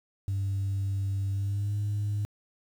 sine tone with pitch glide, 98 to 103.23 Hz, G2 to G#2, 0 to -10 cents, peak -25 dBFS, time 0.28-2.25 s, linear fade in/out 0 ms, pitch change +90 cents, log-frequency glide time 1.32-1.77 s, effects tanh soft clip ceiling -24 dBFS + 9-bit

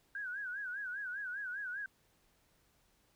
sine tone with vibrato, 1557 Hz, G6, 12 cents flat, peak -38 dBFS, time 0.15-1.86 s, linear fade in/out 2 ms, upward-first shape sine, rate 5 Hz, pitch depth 130 cents each way, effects pink hiss -72 dBFS RMS until 3.15 s

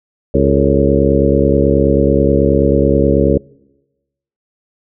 harmonic tone with a mistuned harmonic, 69.3 Hz, C#2, in tune, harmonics 1 / 2 / 3 / 4 / 5 / 6 / 7 / 8, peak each -17 / -17 / -17 / -17 / -17 / -17 / -17 / -17 dBFS, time 0.34-3.38 s, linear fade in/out 5 ms, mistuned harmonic 7, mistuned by -83 cents, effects noise-tail reverb RT60 1.0 s tail -24 dB re dry

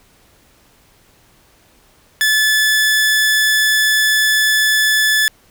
sawtooth tone, 1732 Hz, A6, 28 cents flat, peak -8 dBFS, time 2.21-5.28 s, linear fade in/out 0 ms, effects pink hiss -52 dBFS RMS until 5.5 s

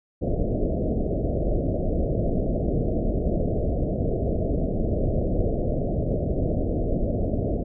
pink low-pass noise, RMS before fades -24 dBFS, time 0.21-7.64 s, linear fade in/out 20 ms, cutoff 680 Hz, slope 96 dB/octave, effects none

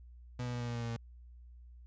35% pulse tone with pitch steps, 123.47 / 122.33 / 121.21 / 120.09 / 118.99 / 117.89 / 116.81 / 115.74 Hz, B2 / B2 / B2 / B2 / A#2 / A#2 / A#2 / A#2, 0 / -16 / -32 / -48 / +36 / +20 / +4 / -12 cents, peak -34 dBFS, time 0.39-0.966 s, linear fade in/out 5 ms, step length 72 ms, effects added 60 Hz sine -51 dBFS peak until 1.86 s + resampled to 16000 Hz

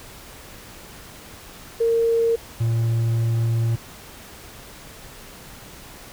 sine / triangle tone pair in turn, 460 / 115 Hz, A#4 / A#2, -23 / -23 cents, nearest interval 2 octaves, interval 2400 cents, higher first, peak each -16 dBFS, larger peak neither, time 1.8-2.36 / 2.6-3.76 s, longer second, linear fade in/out 10 ms, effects pink hiss -42 dBFS RMS until 6.12 s

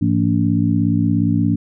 harmonic tone with a mistuned harmonic, 57 Hz, A#1, 38 cents flat, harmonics 2 / 3 / 4 / 5, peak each -19 / -19 / -19 / -19 dBFS, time 0.01-1.56 s, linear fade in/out 10 ms, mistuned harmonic 2, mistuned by -130 cents, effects none

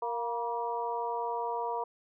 harmonic tone with a mistuned harmonic, 233.1 Hz, A#3, in tune, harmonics 2 / 3 / 4 / 5, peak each -36 / -38 / -33 / -43 dBFS, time 0.02-1.84 s, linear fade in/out 5 ms, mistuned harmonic 4, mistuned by +44 cents, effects none

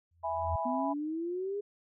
sine tone with exponential growth, 84.7 Hz, E2, 48 cents sharp, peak -29 dBFS, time 0.11-0.56 s, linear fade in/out 5 ms, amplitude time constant 96 ms
sine chord, E major, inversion none, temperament equal, 659.3 / 830.6 / 987.8 Hz, E5 / G#5 / B5, 0 / 0 / 0 cents, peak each -35 dBFS, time 0.23-0.94 s, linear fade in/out 20 ms
sine exponential sweep, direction up, 245.2 to 415.3 Hz, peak -32 dBFS, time 0.65-1.61 s, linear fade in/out 10 ms
effects none

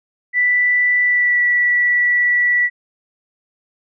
sine tone with pitch glide, 1975.5 to 1952.8 Hz, B6 to B6, 0 to -20 cents, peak -12 dBFS, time 0.33-2.7 s, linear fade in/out 50 ms, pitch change -20 cents, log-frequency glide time 1.03-1.4 s, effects none

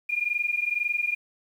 sine tone pair together, 2410 / 2432 Hz, D7 / D#7, +44 / -40 cents, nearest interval unison, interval 16 cents, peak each -27 dBFS, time 0.09-1.15 s, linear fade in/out 10 ms, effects 9-bit

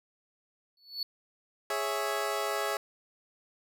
triangle tone with exponential growth, 4435 Hz, C#8, in tune, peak -27 dBFS, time 0.77-1.03 s, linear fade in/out 2 ms, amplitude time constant 56 ms
20% pulse chord, C# minor, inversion second, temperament equal, 415.3 / 554.4 / 659.3 Hz, G#4 / C#5 / E5, 0 / 0 / 0 cents, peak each -29 / -30 / -29 dBFS, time 1.7-2.77 s, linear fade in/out 2 ms
effects none

